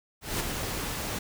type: noise with ADSR envelope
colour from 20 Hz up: pink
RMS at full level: -28 dBFS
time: 0.21-1.19 s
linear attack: 190 ms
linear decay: 12 ms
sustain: -5 dB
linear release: 6 ms
effects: none